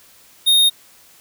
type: tone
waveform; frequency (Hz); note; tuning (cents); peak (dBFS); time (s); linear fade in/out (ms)
square; 3702; A#7; -13; -11; 0.46-0.7; 20
effects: white hiss -49 dBFS RMS until 1.2 s